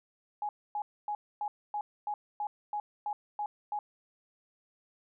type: tone bursts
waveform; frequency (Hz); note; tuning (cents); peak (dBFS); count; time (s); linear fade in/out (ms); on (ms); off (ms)
sine; 834; G#5; +7; -31; 11; 0.42-3.79; 2; 70; 260
effects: none